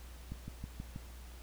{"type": "click train", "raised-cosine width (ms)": 5, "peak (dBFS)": -29, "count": 5, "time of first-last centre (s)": [0.32, 0.961], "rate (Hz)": 6.24, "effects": ["added 60 Hz sine -48 dBFS peak until 1.42 s", "pink hiss -57 dBFS RMS until 1.42 s"]}